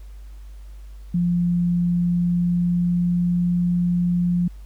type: tone with pitch glide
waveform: sine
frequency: 174.61 to 175.82 Hz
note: F3 to F3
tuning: 0 to +12 cents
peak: -17 dBFS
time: 1.14-4.48 s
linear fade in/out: 5 ms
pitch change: +12 cents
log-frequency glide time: 1.9-3.52 s
effects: added 50 Hz sine -36 dBFS peak until 4.65 s + pink hiss -58 dBFS RMS until 4.65 s